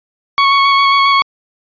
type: tone with vibrato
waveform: sawtooth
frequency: 1108.7 Hz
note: C#6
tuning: in tune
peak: -4 dBFS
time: 0.38-1.22 s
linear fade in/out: 0 ms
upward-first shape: square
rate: 7.4 Hz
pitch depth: 12 cents each way
effects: resampled to 11025 Hz